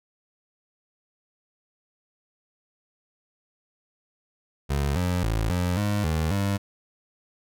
25% pulse tone with pitch steps, 70.6 / 89.5 / 54.9 / 89.2 / 103.2 / 79.6 / 99.5 Hz, C#2 / F2 / A1 / F2 / G#2 / D#2 / G2, +32 / +43 / -3 / +37 / -10 / +40 / +26 cents, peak -19 dBFS, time 4.69-6.58 s, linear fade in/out 20 ms, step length 270 ms, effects none

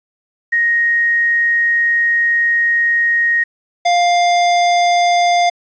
sine / square tone pair in turn, 1871 / 700.8 Hz, A#6 / F5, +6 / +6 cents, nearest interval octave + perfect fourth, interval 1700 cents, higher first, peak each -11 dBFS, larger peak neither, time 0.52-3.44 / 3.85-5.5 s, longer first, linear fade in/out 10 ms, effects resampled to 16000 Hz + 8-bit

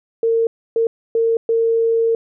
sine tone bursts at uneven times, 456.5 Hz, A#4, 36 cents flat, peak -13 dBFS, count 4, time 0.23-0.47 / 0.76-0.87 / 1.15-1.37 / 1.49-2.15 s, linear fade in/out 2 ms, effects none

